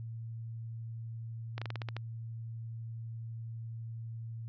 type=slowing click train; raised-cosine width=0.3 ms; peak=-23 dBFS; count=8; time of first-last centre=1.58-1.966 s; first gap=36 ms; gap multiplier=1.14; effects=added 114 Hz sine -39 dBFS peak until 4.48 s + resampled to 16000 Hz